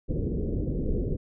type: low-pass noise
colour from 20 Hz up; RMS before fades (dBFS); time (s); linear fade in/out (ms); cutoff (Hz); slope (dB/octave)
pink; -28; 0.08-1.17; 20; 490; 48
effects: none